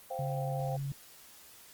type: chord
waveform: sine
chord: C suspended fourth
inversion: none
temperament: just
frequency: 523.3 / 697.7 / 784.9 Hz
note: C5 / F5 / G5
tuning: 0 / -2 / +2 cents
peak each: -38 / -40 / -40 dBFS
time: 0.1-0.77 s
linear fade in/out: 10 ms
type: tone with vibrato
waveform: sine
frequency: 138.7 Hz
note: C#3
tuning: 1 cent sharp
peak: -33 dBFS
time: 0.19-0.92 s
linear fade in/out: 2 ms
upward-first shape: triangle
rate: 3.1 Hz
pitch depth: 10 cents each way
effects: white hiss -55 dBFS RMS until 1.73 s + Opus 32 kbps